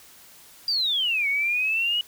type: exponential two-way sweep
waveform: sine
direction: down then up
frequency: 4833 to 2200 to 2940 Hz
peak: -21 dBFS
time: 0.68-2.01 s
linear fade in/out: 2 ms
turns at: 1.28 s
effects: white hiss -50 dBFS RMS until 2.07 s